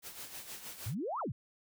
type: noise with tremolo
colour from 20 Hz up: white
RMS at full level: -44 dBFS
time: 0.02-0.95 s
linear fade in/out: 50 ms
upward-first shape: sine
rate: 6.4 Hz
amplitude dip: 60%
type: exponential two-way sweep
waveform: sine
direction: up then down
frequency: 92.5 to 1383 to 92.5 Hz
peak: -34 dBFS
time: 0.86-1.32 s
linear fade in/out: 5 ms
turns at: 1.2 s
effects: none